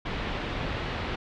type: low-pass noise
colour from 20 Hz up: pink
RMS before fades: -32 dBFS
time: 0.05-1.16 s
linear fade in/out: 10 ms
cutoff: 3600 Hz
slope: 24 dB/octave
effects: none